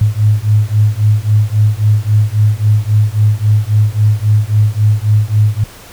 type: beating tone pair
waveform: sine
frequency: 104.3 / 108 Hz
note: G#2 / A2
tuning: +8 / -32 cents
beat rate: 3.7 Hz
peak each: -11 dBFS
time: 0.01-5.64 s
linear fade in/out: 5 ms
effects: pink hiss -36 dBFS RMS until 5.92 s